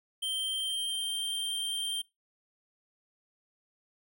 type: tone with pitch glide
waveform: square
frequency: 3136 to 3161 Hz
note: G7 to G7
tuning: 0 to +14 cents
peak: -31 dBFS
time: 0.22-2.02 s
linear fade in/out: 10 ms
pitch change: +14 cents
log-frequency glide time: 0.36-1.17 s
effects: noise-tail reverb RT60 0.2 s tail -22 dB re dry